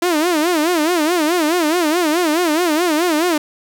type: tone with vibrato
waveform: sawtooth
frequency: 328.6 Hz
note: E4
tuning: 5 cents flat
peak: -10 dBFS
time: 0.02-3.38 s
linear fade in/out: 5 ms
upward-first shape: sine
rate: 4.7 Hz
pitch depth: 170 cents each way
effects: none